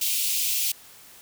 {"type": "high-pass noise", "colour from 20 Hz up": "white", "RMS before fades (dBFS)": -25, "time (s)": [0.01, 0.72], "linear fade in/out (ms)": 5, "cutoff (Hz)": 2400, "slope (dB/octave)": 48, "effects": ["white hiss -49 dBFS RMS until 1.21 s"]}